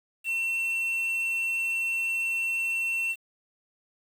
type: tone with quantisation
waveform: triangle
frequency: 2703 Hz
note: E7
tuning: 43 cents sharp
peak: -24 dBFS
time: 0.24-3.16 s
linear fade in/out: 50 ms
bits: 8
effects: none